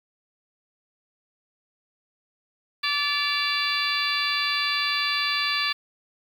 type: harmonic tone with a mistuned harmonic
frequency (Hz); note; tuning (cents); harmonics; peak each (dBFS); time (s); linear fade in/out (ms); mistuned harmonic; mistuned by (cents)
580; D5; -22; 2 / 3 / 4 / 5 / 6 / 7 / 8; -30 / -30 / -30 / -30 / -30 / -32 / -30; 2.83-5.73; 10; 5; -80
effects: 8-bit